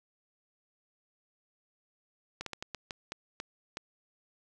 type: slowing click train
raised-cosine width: 0.2 ms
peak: -20 dBFS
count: 9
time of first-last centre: 2.41-3.771 s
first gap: 53 ms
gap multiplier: 1.32
effects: none